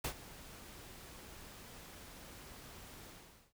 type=noise with ADSR envelope; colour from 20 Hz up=pink; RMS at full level=-36 dBFS; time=0.04-3.53 s; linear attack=7 ms; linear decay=82 ms; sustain=-17 dB; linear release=480 ms; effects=none